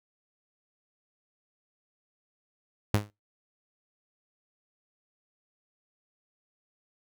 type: tone with exponential decay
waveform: sawtooth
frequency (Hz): 103.7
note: G#2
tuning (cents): -2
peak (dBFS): -15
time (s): 2.94-3.1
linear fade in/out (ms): 0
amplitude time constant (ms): 33
effects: noise-tail reverb RT60 0.2 s tail -21 dB re dry